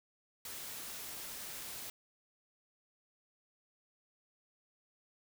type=noise; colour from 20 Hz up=white; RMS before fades=-45 dBFS; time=0.45-1.9 s; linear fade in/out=2 ms; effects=none